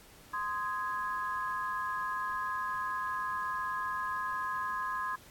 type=chord; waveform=sine; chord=Ab major; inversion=first; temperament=just; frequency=1038.3 / 1245.9 / 1661.2 Hz; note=C6 / Eb6 / Ab6; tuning=-14 / +2 / 0 cents; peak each=-34 / -39 / -38 dBFS; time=0.33-5.16 s; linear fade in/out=10 ms; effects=pink hiss -56 dBFS RMS until 5.3 s + AAC 64 kbps